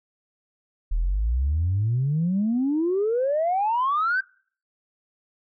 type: exponential sweep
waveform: sine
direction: up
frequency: 37.46 to 1588 Hz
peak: -19 dBFS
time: 0.91-4.21 s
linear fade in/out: 10 ms
effects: noise-tail reverb RT60 0.5 s tail -25 dB re dry + tanh soft clip ceiling -16 dBFS